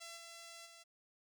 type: tone with level steps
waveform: 5% pulse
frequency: 674 Hz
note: E5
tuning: 38 cents sharp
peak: -37 / -40 / -45 dBFS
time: 0-0.84 s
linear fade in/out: 20 ms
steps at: 0.16 / 0.65 s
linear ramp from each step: 20 ms
effects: none